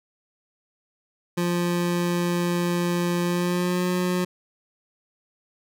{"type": "tone with pitch glide", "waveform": "25% pulse", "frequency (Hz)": [174.61, 180.35], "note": ["F3", "F#3"], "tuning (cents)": [0, -44], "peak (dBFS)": -18, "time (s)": [1.37, 4.25], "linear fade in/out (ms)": 10, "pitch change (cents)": 56, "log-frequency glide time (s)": [3.24, 3.84], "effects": []}